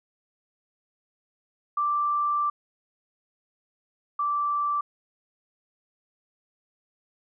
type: tone pair in turn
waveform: sine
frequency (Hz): 1174.7 / 1167.9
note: D6 / D6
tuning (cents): 0 / -10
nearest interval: unison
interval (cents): 10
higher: first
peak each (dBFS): -22 / -23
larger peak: first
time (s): 1.77-2.5 / 4.19-4.81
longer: first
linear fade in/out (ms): 5
effects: none